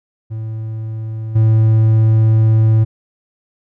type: tone with level steps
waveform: triangle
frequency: 110.5 Hz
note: A2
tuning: 8 cents sharp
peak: -19 / -6 dBFS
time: 0.3-2.85 s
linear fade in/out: 20 ms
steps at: 1.35 s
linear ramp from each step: 10 ms
effects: none